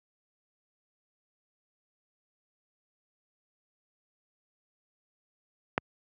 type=click; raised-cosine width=0.5 ms; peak=-10 dBFS; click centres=5.779 s; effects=high-pass 80 Hz 12 dB/octave